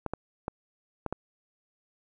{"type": "clicks", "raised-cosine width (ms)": 1, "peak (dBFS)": -17, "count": 5, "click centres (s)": [0.063, 0.136, 0.481, 1.063, 1.126], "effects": []}